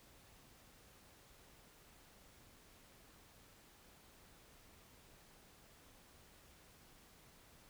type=silence; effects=pink hiss -64 dBFS RMS until 7.69 s